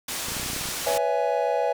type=low-pass noise; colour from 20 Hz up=white; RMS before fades=-31 dBFS; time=0.08-0.98 s; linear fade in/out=5 ms; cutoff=10000 Hz; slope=12 dB/octave
type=clicks; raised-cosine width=3 ms; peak=-24 dBFS; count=12; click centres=0.285 / 0.32 / 0.367 / 0.398 / 0.432 / 0.462 / 0.501 / 0.533 / 0.564 / 0.612 / 0.656 / 0.688 s
type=chord; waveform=triangle; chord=C# minor seventh; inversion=third; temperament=equal with one note detuned; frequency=493.9 / 561.1 / 659.3 / 830.6 Hz; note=B4 / C#5 / E5 / G#5; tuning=0 / +21 / 0 / 0 cents; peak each=-25 dBFS; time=0.86-1.73 s; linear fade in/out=10 ms
effects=none